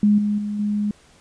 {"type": "tone with level steps", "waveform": "sine", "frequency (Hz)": 207.7, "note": "G#3", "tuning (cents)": 0, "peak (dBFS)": [-12, -18, -23, -19], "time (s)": [0.03, 0.91], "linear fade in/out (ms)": 2, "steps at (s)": [0.18, 0.38, 0.59], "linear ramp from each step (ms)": 5, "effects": ["pink hiss -53 dBFS RMS until 1.2 s", "resampled to 22050 Hz"]}